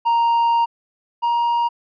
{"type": "tone pair in turn", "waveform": "triangle", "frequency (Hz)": [932.3, 943.1], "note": ["A#5", "A#5"], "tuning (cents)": [0, 20], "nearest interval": "unison", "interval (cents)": 20, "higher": "second", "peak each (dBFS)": [-12, -14], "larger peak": "first", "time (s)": [[0.05, 0.66], [1.22, 1.69]], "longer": "first", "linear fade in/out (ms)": 20, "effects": ["resampled to 11025 Hz"]}